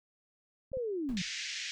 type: clicks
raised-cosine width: 5 ms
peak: -37 / -34 dBFS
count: 2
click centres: 0.718 / 0.771 s
type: linear sweep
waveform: sine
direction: down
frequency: 544 to 164.81 Hz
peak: -32 dBFS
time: 0.73-1.22 s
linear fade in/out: 5 ms
type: noise with exponential decay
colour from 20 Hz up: brown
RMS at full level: -39 dBFS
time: 1.09-1.33 s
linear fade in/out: 0 ms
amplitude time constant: 52 ms
type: band-pass noise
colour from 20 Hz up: pink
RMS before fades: -39 dBFS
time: 1.17-1.71 s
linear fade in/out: 0 ms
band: 1800 to 6700 Hz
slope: 48 dB/octave
effects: none